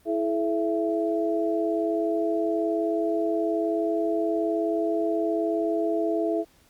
sine tone cluster, 329.7 / 428.6 / 668 Hz, E4 / A4 / E5, 0 / -45 / +23 cents, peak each -26 / -28 / -27 dBFS, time 0.05-6.45 s, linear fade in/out 50 ms, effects pink hiss -60 dBFS RMS until 6.69 s + Opus 32 kbps

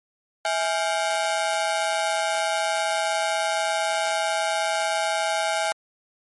sawtooth ring-modulated tone, 740 Hz, F#5, in tune, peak -15 dBFS, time 0.45-5.72 s, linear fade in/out 0 ms, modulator 88 Hz, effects MP3 48 kbps

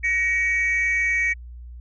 sine tone pair together, 1889.1 / 2261 Hz, A#6 / C#7, +23 / +34 cents, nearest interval minor third, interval 311 cents, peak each -21 / -19 dBFS, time 0.03-1.34 s, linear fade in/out 20 ms, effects tanh soft clip ceiling -15 dBFS + added 60 Hz sine -36 dBFS peak until 1.8 s

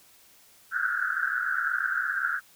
pink band-pass noise, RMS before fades -28 dBFS, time 0.71-2.41 s, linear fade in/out 50 ms, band 1400 to 1600 Hz, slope 96 dB/octave, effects white hiss -57 dBFS RMS until 2.55 s

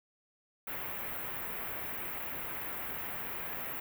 white band-stop noise, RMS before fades -39 dBFS, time 0.67-3.8 s, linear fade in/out 5 ms, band 2400 to 15000 Hz, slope 24 dB/octave, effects none

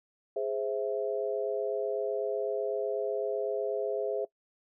sine chord, Ab augmented, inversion none, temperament equal, 415.3 / 523.3 / 659.3 Hz, Ab4 / C5 / E5, 0 / 0 / 0 cents, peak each -32 / -34 / -34 dBFS, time 0.36-4.25 s, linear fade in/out 5 ms, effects noise-tail reverb RT60 0.1 s tail -21 dB re dry

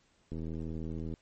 click train, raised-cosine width 3 ms, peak -27 dBFS, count 67, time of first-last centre 0.32-1.139 s, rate 80.6 Hz, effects pink hiss -69 dBFS RMS until 1.21 s + MP3 32 kbps

